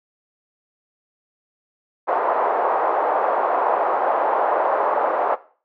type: band-pass noise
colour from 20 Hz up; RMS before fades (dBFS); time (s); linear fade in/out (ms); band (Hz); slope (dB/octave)
white; -20; 2.07-5.36; 20; 490 to 980; 24
effects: noise-tail reverb RT60 0.4 s tail -17 dB re dry